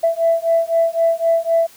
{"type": "beating tone pair", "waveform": "sine", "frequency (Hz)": [662, 665.9], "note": ["E5", "E5"], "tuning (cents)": [7, 17], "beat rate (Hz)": 3.9, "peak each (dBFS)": -16, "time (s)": [0.03, 1.67], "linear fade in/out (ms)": 10, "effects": ["tanh soft clip ceiling -6 dBFS", "white hiss -46 dBFS RMS until 1.76 s"]}